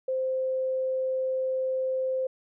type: tone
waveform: sine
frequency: 521 Hz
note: C5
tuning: 7 cents flat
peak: -25 dBFS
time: 0.08-2.27 s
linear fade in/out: 5 ms
effects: none